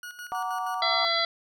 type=tone with tremolo; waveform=40% pulse; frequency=1452 Hz; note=F#6; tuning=33 cents flat; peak=-36 dBFS; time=0.03-0.81 s; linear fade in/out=2 ms; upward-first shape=square; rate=6.3 Hz; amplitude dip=65%
type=chord; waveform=sine; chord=Gb augmented; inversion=none; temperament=equal with one note detuned; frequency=740 / 932.3 / 1163.2 Hz; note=Gb5 / Bb5 / D6; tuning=0 / 0 / -17 cents; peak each=-31 / -34 / -32 dBFS; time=0.32-1.05 s; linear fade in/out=0 ms
type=harmonic tone; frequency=674 Hz; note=E5; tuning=38 cents sharp; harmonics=1 / 2 / 3 / 5 / 6 / 7; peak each=-30 / -30 / -30 / -30 / -30 / -30 dBFS; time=0.82-1.25 s; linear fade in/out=2 ms
effects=none